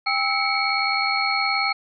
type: tone cluster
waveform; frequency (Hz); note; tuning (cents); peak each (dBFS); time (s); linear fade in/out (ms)
sine; 797 / 1302 / 2194 / 2273 / 4303; G5 / E6 / C#7 / C#7 / C8; +28 / -22 / -18 / +43 / +48; -26; 0.06-1.73; 10
effects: none